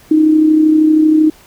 sine tone with amplitude modulation, 311.1 Hz, D#4, in tune, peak -4 dBFS, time 0.11-1.3 s, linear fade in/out 5 ms, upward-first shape sine, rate 32.8 Hz, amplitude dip 45%, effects pink hiss -44 dBFS RMS until 1.46 s

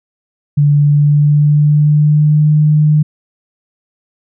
sine tone with pitch glide, 145.5 to 151.59 Hz, D3 to D#3, -16 to -45 cents, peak -6 dBFS, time 0.57-3.03 s, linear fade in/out 10 ms, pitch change +71 cents, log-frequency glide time 0.75-2.51 s, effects none

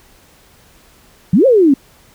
sine exponential two-way sweep, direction up then down, 156.9 to 561 to 258.1 Hz, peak -6 dBFS, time 1.33-1.74 s, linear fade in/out 5 ms, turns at 1.46 s, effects pink hiss -48 dBFS RMS until 2.14 s

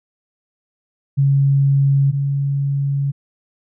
sine tone pair in turn, 138.59 / 139.72 Hz, C#3 / C#3, 0 / +14 cents, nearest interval unison, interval 14 cents, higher second, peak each -11 / -16 dBFS, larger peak first, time 1.17-2.12 / 2.12-3.12 s, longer second, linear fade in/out 20 ms, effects none

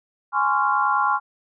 sine chord, Db major seventh, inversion second, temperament just, 831.5 / 1039.4 / 1108.7 / 1385.9 Hz, Ab5 / C6 / Db6 / F6, +2 / -12 / 0 / -14 cents, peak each -23 dBFS, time 0.32-1.2 s, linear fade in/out 50 ms, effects none

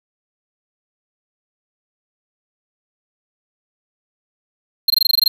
square tone bursts, 4186 Hz, C8, in tune, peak -10 dBFS, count 10, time 4.88-5.28 s, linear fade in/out 5 ms, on 22 ms, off 20 ms, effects 7-bit

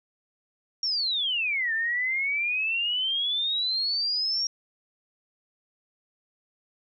sine exponential two-way sweep, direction down then up, 5630 to 1768 to 5630 Hz, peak -24 dBFS, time 0.83-4.47 s, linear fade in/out 2 ms, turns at 1.73 s, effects none

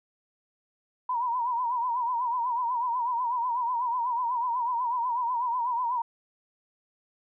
sine tone with vibrato, 969 Hz, B5, 33 cents flat, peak -25 dBFS, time 1.09-6.02 s, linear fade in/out 5 ms, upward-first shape sine, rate 8.1 Hz, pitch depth 88 cents each way, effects none

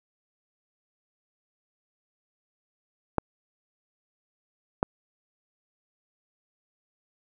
clicks, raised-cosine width 1 ms, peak -8 dBFS, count 2, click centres 3.183 / 4.829 s, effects none

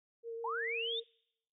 sine tone with vibrato, 460 Hz, A#4, 23 cents flat, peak -39 dBFS, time 0.23-1.04 s, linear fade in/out 50 ms, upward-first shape sine, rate 6.4 Hz, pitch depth 16 cents each way
sine linear sweep, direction up, 825 to 3698 Hz, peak -35 dBFS, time 0.44-1 s, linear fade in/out 5 ms
effects noise-tail reverb RT60 0.8 s tail -26 dB re dry

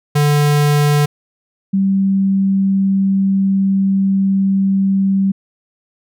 square / sine tone pair in turn, 146.83 / 194.19 Hz, D3 / G3, 0 / -16 cents, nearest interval perfect fourth, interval 484 cents, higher second, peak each -11 dBFS, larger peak neither, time 0.15-1.06 / 1.73-5.32 s, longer second, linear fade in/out 10 ms, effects none

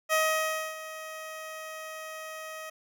15% pulse tone with ADSR envelope, 631 Hz, D#5, 24 cents sharp, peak -16 dBFS, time 0.09-2.7 s, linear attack 39 ms, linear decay 620 ms, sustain -16 dB, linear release 7 ms, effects none

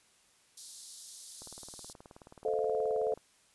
white high-pass noise, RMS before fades -46 dBFS, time 0.57-1.93 s, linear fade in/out 5 ms, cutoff 3700 Hz, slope 48 dB/octave
click train, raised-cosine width 1 ms, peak -36 dBFS, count 34, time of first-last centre 1.42-3.175 s, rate 18.8 Hz
sine chord, F dominant seventh, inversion first, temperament equal with one note detuned, 440 / 517.2 / 622.3 / 698.5 Hz, A4 / C5 / Eb5 / F5, 0 / -20 / 0 / 0 cents, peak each -31 / -35 / -37 / -37 dBFS, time 2.45-3.14 s, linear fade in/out 2 ms
effects white hiss -66 dBFS RMS until 3.54 s + resampled to 24000 Hz

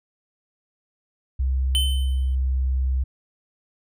sine tone with pitch glide, 65.41 to 65.03 Hz, C2 to C2, 0 to -10 cents, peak -19 dBFS, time 1.39-3.04 s, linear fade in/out 10 ms, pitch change -10 cents, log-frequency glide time 2.01-2.55 s
square tone with exponential decay, 3059 Hz, G7, 43 cents flat, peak -19 dBFS, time 1.75-2.35 s, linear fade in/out 0 ms, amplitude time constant 130 ms
effects none

